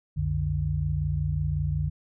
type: tone cluster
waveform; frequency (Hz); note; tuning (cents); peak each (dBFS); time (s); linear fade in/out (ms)
sine; 65 / 90.5 / 148.7; C2 / F#2 / D3; -11 / -38 / +22; -30 / -29 / -27; 0.16-1.9; 20
effects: none